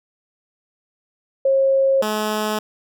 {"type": "tone pair in turn", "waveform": ["sine", "10% pulse"], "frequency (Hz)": [540, 213.7], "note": ["C#5", "G#3"], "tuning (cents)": [-45, 50], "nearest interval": "octave + major third", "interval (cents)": 1605, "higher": "first", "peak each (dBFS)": [-13, -12], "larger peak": "second", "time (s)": [[1.45, 2.02], [2.02, 2.59]], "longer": "neither", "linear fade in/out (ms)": 5, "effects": []}